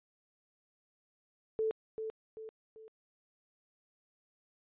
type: tone with echo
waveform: sine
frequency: 440 Hz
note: A4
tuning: in tune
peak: -29 dBFS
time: 1.59-1.71 s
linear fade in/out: 0 ms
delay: 390 ms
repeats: 3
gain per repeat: -7 dB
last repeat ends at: 2.88 s
effects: resampled to 8000 Hz